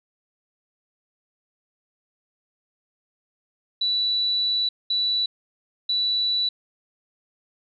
sine tone bursts at uneven times, 3951 Hz, B7, in tune, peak -20 dBFS, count 3, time 3.81-4.69 / 4.9-5.26 / 5.89-6.49 s, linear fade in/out 5 ms, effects none

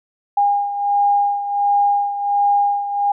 sine beating tone pair, 811 / 812.4 Hz, G#5 / G#5, -41 / -38 cents, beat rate 1.4 Hz, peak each -15 / -21 dBFS, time 0.37-3.12 s, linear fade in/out 5 ms, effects none

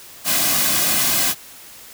white noise with comb filter, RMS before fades -18 dBFS, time 0.24-1.35 s, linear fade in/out 50 ms, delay 2.2 ms, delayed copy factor -0.6, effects white hiss -41 dBFS RMS until 1.93 s

